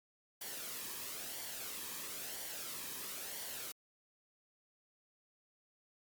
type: noise with flanger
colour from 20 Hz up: white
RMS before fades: -44 dBFS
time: 0.41-3.72 s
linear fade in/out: 5 ms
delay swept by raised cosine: 0.77 to 1.44 ms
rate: 1 Hz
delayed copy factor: -0.5
effects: MP3 96 kbps